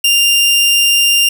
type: tone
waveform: sawtooth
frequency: 2794 Hz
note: F7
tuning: in tune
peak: -5 dBFS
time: 0.04-1.29 s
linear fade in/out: 5 ms
effects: none